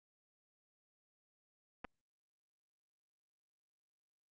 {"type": "clicks", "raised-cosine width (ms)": 0.5, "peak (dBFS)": -30, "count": 2, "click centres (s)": [1.845, 1.849], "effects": ["Opus 48 kbps"]}